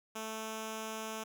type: tone with notch filter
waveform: 5% pulse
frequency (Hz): 220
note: A3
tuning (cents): 0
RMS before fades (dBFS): -41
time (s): 0.15-1.24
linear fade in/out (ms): 10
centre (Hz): 1900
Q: 1.7
effects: none